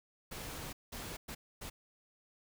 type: noise bursts at uneven times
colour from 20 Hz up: pink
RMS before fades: -44 dBFS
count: 4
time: 0.31-0.73 / 0.92-1.17 / 1.28-1.35 / 1.61-1.7 s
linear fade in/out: 10 ms
effects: none